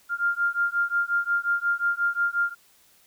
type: beating tone pair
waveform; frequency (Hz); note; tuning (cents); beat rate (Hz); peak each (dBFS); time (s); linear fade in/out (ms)
sine; 1396.9 / 1402.5; F6 / F6; 0 / +7; 5.6; -25; 0.09-2.55; 50
effects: white hiss -59 dBFS RMS until 3.06 s

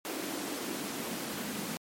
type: noise with high-pass filter sweep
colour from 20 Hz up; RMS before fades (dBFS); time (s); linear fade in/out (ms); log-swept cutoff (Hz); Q
pink; -37; 0.05-1.77; 0; 310 to 200; 2.8
effects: MP3 64 kbps

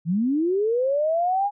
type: linear sweep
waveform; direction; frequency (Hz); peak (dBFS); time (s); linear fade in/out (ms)
sine; up; 152.7 to 829; -19; 0.05-1.51; 50
effects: none

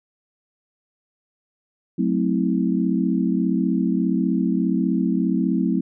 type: chord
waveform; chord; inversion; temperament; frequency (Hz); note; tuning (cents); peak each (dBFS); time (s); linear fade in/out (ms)
sine; F# half-diminished seventh; none; equal with one note detuned; 185 / 220 / 261.6 / 324.9; F#3 / A3 / C4 / E4; 0 / 0 / 0 / -25; -22 / -24 / -23 / -25; 1.98-5.81; 10
effects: none

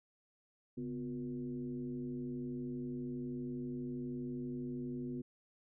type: tone with frequency modulation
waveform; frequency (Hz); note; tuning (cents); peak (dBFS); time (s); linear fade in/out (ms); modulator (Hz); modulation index
sine; 249.4; B3; +17; -38; 0.77-5.22; 10; 110; 0.9
effects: none

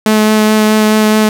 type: tone with vibrato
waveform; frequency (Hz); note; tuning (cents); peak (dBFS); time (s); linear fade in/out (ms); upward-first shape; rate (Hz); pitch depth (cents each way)
sawtooth; 215.2; A3; -38; -3; 0.06-1.29; 2; sine; 4.7; 10
effects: none

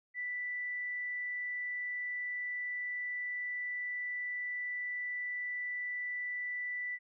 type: tone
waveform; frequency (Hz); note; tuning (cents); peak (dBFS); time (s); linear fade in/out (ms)
sine; 1975.5; B6; 0; -35; 0.14-6.99; 50
effects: none

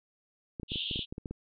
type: clicks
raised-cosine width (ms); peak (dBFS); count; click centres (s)
3; -25; 11; 0.598 / 0.632 / 0.719 / 0.758 / 0.912 / 0.959 / 0.992 / 1.125 / 1.181 / 1.258 / 1.31
type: band-pass noise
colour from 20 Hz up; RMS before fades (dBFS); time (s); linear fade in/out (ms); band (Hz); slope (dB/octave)
white; -36; 0.68-1.06; 50; 2800 to 3700; 96
effects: none

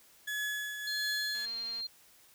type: tone with tremolo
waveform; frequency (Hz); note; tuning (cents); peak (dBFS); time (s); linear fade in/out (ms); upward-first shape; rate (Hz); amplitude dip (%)
35% pulse; 1700; G#6; +40; -30; 0.27-1.46; 10; triangle; 1.5; 55
type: tone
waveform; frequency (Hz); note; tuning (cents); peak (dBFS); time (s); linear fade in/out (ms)
sine; 4196; C8; +4; -35; 0.87-1.87; 5
type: click train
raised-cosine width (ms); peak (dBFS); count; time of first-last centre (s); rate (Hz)
0.2; -37; 106; 1.35-1.807; 230
effects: white hiss -61 dBFS RMS until 2.34 s

